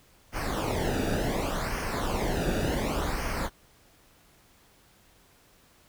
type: noise with flanger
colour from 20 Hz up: brown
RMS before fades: -29 dBFS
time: 0.32-3.5 s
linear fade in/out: 50 ms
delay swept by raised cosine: 0.26 to 0.96 ms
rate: 0.68 Hz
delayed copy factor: -0.75
effects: pink hiss -60 dBFS RMS until 5.88 s